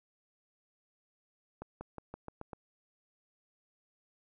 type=accelerating click train; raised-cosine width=1 ms; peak=-28 dBFS; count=7; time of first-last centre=1.62-2.532 s; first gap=190 ms; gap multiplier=0.91; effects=none